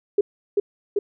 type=tone with echo; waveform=sine; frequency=406.6 Hz; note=G#4; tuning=37 cents flat; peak=-13 dBFS; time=0.18-0.21 s; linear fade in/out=5 ms; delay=390 ms; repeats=2; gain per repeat=-2 dB; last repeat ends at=0.99 s; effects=none